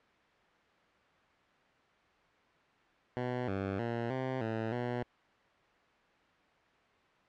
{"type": "tone with pitch steps", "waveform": "10% pulse", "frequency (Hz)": [124.4, 97.3, 117.3, 130.4, 111.7, 122.1], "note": ["B2", "G2", "A#2", "C3", "A2", "B2"], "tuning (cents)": [13, -12, 11, -5, 27, -19], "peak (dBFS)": -25, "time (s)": [3.17, 5.03], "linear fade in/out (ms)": 0, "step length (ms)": 310, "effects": ["white hiss -65 dBFS RMS until 7.28 s", "low-pass 2000 Hz 12 dB/octave"]}